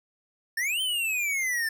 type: exponential two-way sweep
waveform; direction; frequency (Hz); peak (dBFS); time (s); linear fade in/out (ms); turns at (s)
square; up then down; 1760 to 3136 to 1760; -26; 0.57-1.69; 5; 0.81
effects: none